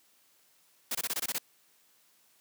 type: noise bursts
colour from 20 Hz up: white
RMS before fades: -32 dBFS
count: 8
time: 0.91-1.384 s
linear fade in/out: 5 ms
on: 40 ms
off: 22 ms
effects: white hiss -66 dBFS RMS until 2.4 s + high-pass 150 Hz 12 dB/octave

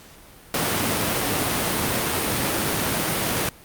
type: high-pass noise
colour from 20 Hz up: pink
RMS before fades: -23 dBFS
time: 0.54-3.49 s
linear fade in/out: 2 ms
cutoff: 110 Hz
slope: 12 dB/octave
effects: pink hiss -47 dBFS RMS until 3.64 s + Opus 48 kbps

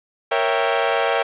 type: chord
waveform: sawtooth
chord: A# diminished seventh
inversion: none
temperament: equal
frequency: 466.2 / 554.4 / 659.3 / 784 Hz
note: A#4 / C#5 / E5 / G5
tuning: 0 / 0 / 0 / 0 cents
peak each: -19 dBFS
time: 0.31-1.23 s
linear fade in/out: 10 ms
effects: resampled to 8000 Hz + 7-bit

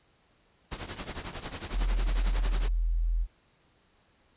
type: noise with tremolo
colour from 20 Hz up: pink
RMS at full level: -35 dBFS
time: 0.71-2.69 s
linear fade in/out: 10 ms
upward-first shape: triangle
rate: 11 Hz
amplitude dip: 85%
type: tone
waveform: sine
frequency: 41.61 Hz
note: E1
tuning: 17 cents sharp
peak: -24 dBFS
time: 1.72-3.27 s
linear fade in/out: 50 ms
effects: pink hiss -66 dBFS RMS until 4.36 s + resampled to 8000 Hz

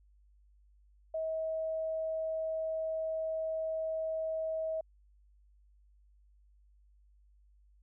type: tone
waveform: sine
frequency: 640 Hz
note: D#5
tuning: 49 cents sharp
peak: -32 dBFS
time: 1.14-4.81 s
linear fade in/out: 5 ms
effects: added 50 Hz sine -61 dBFS peak until 7.82 s

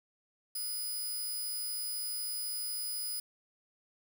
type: tone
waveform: 5% pulse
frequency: 4978 Hz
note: D#8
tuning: in tune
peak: -28 dBFS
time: 0.55-3.2 s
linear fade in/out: 5 ms
effects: 9-bit

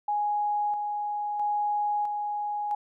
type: tone with tremolo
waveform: sine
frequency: 830.6 Hz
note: G#5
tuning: in tune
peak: -24 dBFS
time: 0.08-2.75 s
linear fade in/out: 5 ms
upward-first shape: square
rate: 0.76 Hz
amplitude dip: 35%
effects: none

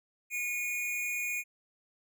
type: tone pair together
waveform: square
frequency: 2182 / 2447 Hz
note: C#7 / D#7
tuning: -28 / -29 cents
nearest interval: major second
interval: 199 cents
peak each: -40 / -33 dBFS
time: 0.3-1.44 s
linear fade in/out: 50 ms
effects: none

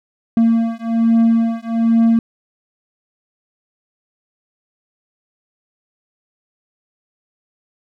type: beating tone pair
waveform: triangle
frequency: 228.1 / 229.3 Hz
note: A#3 / A#3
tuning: -37 / -28 cents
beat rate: 1.2 Hz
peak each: -13 dBFS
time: 0.37-2.19 s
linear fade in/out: 2 ms
effects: none

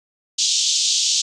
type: band-pass noise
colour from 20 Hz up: white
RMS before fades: -19 dBFS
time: 0.38-1.22 s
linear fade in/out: 10 ms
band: 3100 to 7100 Hz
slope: 48 dB/octave
effects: resampled to 22050 Hz

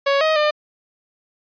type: tone with pitch steps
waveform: sawtooth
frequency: 557 / 629 / 602 Hz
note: C#5 / D#5 / D5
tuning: +8 / +19 / +43 cents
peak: -11 dBFS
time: 0.06-0.51 s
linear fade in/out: 10 ms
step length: 150 ms
effects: resampled to 11025 Hz

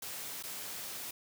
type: noise with dropouts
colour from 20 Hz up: white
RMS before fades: -42 dBFS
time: 0.02-1.11 s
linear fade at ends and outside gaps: 5 ms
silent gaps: 0.427-0.435 s
effects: high-pass 100 Hz 12 dB/octave

